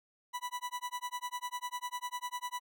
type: tone with tremolo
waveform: 40% pulse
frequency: 986 Hz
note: B5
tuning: 3 cents flat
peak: -33 dBFS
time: 0.33-2.6 s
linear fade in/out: 20 ms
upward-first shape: sine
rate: 10 Hz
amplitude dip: 100%
effects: none